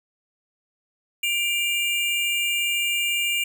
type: tone pair together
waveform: square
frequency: 2372 / 2822 Hz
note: D7 / F7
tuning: +17 / +17 cents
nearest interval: minor third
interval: 300 cents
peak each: -25 / -25 dBFS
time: 1.23-3.44 s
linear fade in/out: 5 ms
effects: none